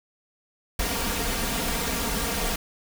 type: noise with comb filter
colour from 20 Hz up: pink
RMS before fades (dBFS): -27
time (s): 0.79-2.56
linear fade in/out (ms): 5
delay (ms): 4.3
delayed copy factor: +0.65
effects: none